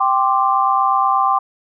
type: chord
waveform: sine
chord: G suspended fourth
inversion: none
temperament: equal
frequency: 784 / 1046.5 / 1174.7 Hz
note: G5 / C6 / D6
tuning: 0 / 0 / 0 cents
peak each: -17 dBFS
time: 0-1.39 s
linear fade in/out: 10 ms
effects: none